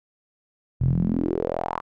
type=tone with band-pass filter sweep; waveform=sawtooth; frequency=42.44 Hz; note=F1; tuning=49 cents flat; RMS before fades=-24 dBFS; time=0.8-1.81 s; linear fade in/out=20 ms; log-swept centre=110 to 1100 Hz; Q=4.9; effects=none